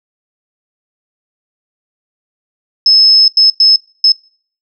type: tone bursts at uneven times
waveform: sine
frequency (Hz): 5200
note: E8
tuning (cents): -24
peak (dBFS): -4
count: 4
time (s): 2.86-3.28 / 3.37-3.5 / 3.6-3.76 / 4.04-4.12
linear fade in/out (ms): 2
effects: noise-tail reverb RT60 0.5 s tail -25 dB re dry